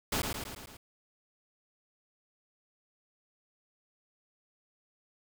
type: noise with echo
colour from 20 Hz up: pink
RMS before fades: -31 dBFS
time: 0.12-0.22 s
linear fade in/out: 5 ms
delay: 110 ms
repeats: 5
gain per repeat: -4 dB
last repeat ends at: 0.77 s
effects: none